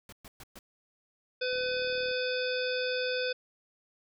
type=noise bursts; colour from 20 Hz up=pink; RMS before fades=-48 dBFS; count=4; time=0.09-0.59 s; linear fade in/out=2 ms; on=35 ms; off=120 ms
type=harmonic tone; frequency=504 Hz; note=B4; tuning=35 cents sharp; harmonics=1 / 3 / 5 / 7 / 9 / 10; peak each=-31 / -36 / -38 / -39 / -41 / -41 dBFS; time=1.41-3.33 s; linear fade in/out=10 ms
type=click train; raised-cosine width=2 ms; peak=-39 dBFS; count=23; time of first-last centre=1.53-2.112 s; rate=37.8 Hz
effects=none